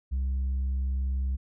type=tone with tanh clipping; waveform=triangle; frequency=65.8 Hz; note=C2; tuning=10 cents sharp; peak=-26 dBFS; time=0.11-1.37 s; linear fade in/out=20 ms; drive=7 dB; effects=none